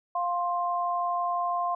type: tone pair together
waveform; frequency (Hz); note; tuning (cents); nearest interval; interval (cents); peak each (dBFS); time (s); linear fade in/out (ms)
sine; 702.1 / 1052; F5 / C6; +9 / +9; perfect fifth; 700; -28 / -28; 0.15-1.75; 5
effects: none